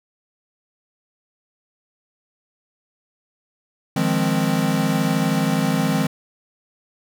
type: chord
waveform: square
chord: F minor seventh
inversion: third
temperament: equal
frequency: 155.56 / 174.61 / 207.7 / 261.6 Hz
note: Eb3 / F3 / Ab3 / C4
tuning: 0 / 0 / 0 / 0 cents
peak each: -24 dBFS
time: 3.96-6.07 s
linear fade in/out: 5 ms
effects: none